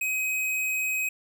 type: tone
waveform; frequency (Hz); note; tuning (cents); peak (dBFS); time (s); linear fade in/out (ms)
square; 2528; D#7; +27; -26; 0.01-1.09; 5
effects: none